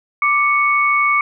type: tone pair together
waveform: sine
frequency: 1174.4 / 2217 Hz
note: D6 / C#7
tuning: 0 / 0 cents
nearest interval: major seventh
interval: 1100 cents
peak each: -15 dBFS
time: 0.22-1.21 s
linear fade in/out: 2 ms
effects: none